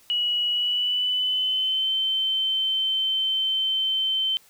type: tone with pitch glide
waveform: sine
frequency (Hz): 2925 to 3090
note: F#7 to G7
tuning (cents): -21 to -26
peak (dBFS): -21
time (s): 0.1-4.37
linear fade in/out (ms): 0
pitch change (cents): +95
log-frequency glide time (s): 0.52-1.92
effects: white hiss -56 dBFS RMS until 4.49 s